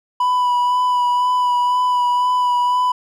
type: tone with vibrato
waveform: triangle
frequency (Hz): 987.8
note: B5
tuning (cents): 0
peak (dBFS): -12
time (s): 0.2-2.92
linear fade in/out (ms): 5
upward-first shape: sine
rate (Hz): 2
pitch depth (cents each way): 18
effects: none